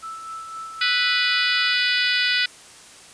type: tone with tremolo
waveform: sine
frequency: 1318.5 Hz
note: E6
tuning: in tune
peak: -30 dBFS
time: 0.02-1.75 s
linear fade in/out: 20 ms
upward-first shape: sine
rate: 3.9 Hz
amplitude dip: 40%
type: harmonic tone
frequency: 493.9 Hz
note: B4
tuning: in tune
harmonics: 3 / 4 / 5 / 6 / 7 / 8 / 9 / 10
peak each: -24 / -25 / -26 / -27 / -27 / -28 / -29 / -29 dBFS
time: 0.81-2.46 s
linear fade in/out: 5 ms
effects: white hiss -45 dBFS RMS until 3.13 s + resampled to 22050 Hz